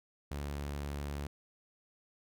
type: tone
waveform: sawtooth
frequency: 71.7 Hz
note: D2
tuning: 41 cents flat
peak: -33 dBFS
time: 0.31-1.27 s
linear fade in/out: 5 ms
effects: none